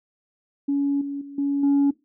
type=tone with level steps; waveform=sine; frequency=281.5 Hz; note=C#4; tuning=27 cents sharp; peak=-18 / -26 / -35 / -19 / -13 dBFS; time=0.68-1.91 s; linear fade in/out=10 ms; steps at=1.01 / 1.21 / 1.38 / 1.63 s; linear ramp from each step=5 ms; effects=noise-tail reverb RT60 0.2 s tail -18 dB re dry + tanh soft clip ceiling -14 dBFS